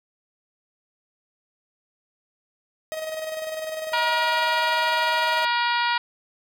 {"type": "tone with tremolo", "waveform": "45% pulse", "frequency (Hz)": 631, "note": "D#5", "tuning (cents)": 24, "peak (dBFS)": -27, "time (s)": [2.92, 5.45], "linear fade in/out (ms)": 0, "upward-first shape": "square", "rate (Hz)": 20, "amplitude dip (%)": 40}
{"type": "harmonic tone", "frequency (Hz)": 476.7, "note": "A#4", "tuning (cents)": 39, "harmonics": [2, 3, 4, 5, 6, 7, 8, 9, 10], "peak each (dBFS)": [-23, -27, -29, -31, -33, -34, -35, -36, -37], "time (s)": [3.93, 5.98], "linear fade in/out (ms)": 5}
{"effects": []}